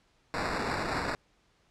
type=noise with sample-and-hold; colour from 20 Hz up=blue; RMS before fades=-32 dBFS; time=0.34-1.15 s; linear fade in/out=0 ms; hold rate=3150 Hz; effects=pink hiss -68 dBFS RMS until 1.7 s + low-pass 6000 Hz 12 dB/octave